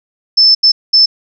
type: tone bursts at uneven times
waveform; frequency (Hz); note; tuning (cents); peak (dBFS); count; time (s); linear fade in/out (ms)
sine; 5274; E8; 0; -4; 3; 0.37-0.55 / 0.63-0.72 / 0.93-1.06; 10
effects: none